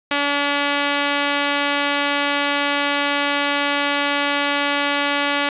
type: tone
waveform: 5% pulse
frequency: 286 Hz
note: D4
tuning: 46 cents flat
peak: -6 dBFS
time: 0.11-5.49 s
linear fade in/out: 2 ms
effects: resampled to 8000 Hz + 7-bit